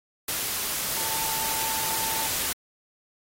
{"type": "tone in noise", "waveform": "sine", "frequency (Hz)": 889, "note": "A5", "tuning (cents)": 18, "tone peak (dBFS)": -33, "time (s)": [0.97, 2.27], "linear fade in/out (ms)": 5, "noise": "white", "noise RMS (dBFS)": -28, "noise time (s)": [0.28, 2.53], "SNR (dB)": -8, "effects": ["AAC 48 kbps"]}